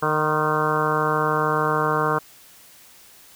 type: harmonic tone with a mistuned harmonic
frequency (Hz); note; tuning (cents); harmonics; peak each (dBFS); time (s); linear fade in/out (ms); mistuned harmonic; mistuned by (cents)
153.2; D#3; -27; 1 / 2 / 3 / 4 / 5 / 6 / 7 / 8 / 9 / 10; -28 / -31 / -25 / -30 / -30 / -29 / -25 / -27 / -28 / -31; 0.02-2.19; 10; 6; +58
effects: white hiss -49 dBFS RMS until 3.35 s